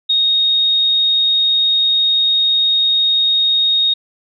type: tone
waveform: sine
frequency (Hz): 3729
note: A#7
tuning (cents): 0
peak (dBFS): -11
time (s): 0.09-3.94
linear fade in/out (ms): 10
effects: none